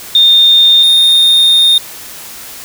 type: tone pair in turn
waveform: sine / triangle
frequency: 3643 / 3664 Hz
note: A#7 / A#7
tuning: -41 / -31 cents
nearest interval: unison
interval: 10 cents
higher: second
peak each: -3 dBFS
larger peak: neither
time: 0.15-0.83 / 0.83-1.78 s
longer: second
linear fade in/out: 2 ms
effects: white hiss -29 dBFS RMS until 2.64 s